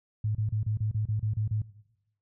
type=tone bursts; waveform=sine; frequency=107.1 Hz; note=A2; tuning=46 cents flat; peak=-25 dBFS; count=10; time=0.24-1.619 s; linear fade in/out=5 ms; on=110 ms; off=31 ms; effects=noise-tail reverb RT60 0.9 s tail -19 dB re dry